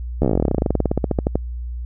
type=slowing click train; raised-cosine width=2 ms; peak=-4 dBFS; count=30; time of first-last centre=0.22-1.356 s; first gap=13 ms; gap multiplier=1.07; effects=added 60 Hz sine -25 dBFS peak until 1.85 s